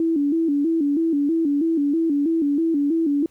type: tone with vibrato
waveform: sine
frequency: 306.6 Hz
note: D#4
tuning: 25 cents flat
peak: -17 dBFS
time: 0-3.26 s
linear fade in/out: 2 ms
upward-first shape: square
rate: 3.1 Hz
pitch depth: 120 cents each way
effects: pink hiss -60 dBFS RMS until 3.3 s